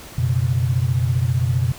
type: chord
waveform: sine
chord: F# suspended fourth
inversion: none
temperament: equal with one note detuned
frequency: 91.01 / 123.47 / 138.59 Hz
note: F#2 / B2 / C#3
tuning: -28 / 0 / 0 cents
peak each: -22 / -18 / -24 dBFS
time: 0.18-1.72 s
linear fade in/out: 5 ms
effects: pink hiss -39 dBFS RMS until 1.78 s